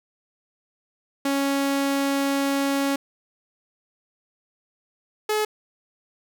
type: tone pair in turn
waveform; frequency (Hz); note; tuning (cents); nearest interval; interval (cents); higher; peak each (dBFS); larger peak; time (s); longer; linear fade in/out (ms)
sawtooth; 277.2 / 426.5; C#4 / G#4; 0 / +46; perfect fifth; 746; second; -17 / -17; neither; 1.25-2.96 / 5.29-5.45; first; 5
effects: none